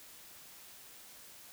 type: silence
effects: white hiss -54 dBFS RMS until 1.52 s